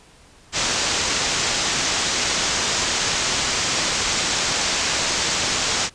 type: low-pass noise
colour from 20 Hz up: white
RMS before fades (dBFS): -22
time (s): 0.52-5.9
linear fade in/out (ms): 50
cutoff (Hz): 7400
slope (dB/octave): 48
effects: pink hiss -50 dBFS RMS until 5.94 s + resampled to 22050 Hz